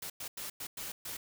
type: noise bursts at uneven times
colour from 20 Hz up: white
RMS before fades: -41 dBFS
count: 6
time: 0.02-0.1 / 0.2-0.28 / 0.37-0.5 / 0.6-0.67 / 0.77-0.92 / 1.05-1.17 s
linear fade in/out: 5 ms
effects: none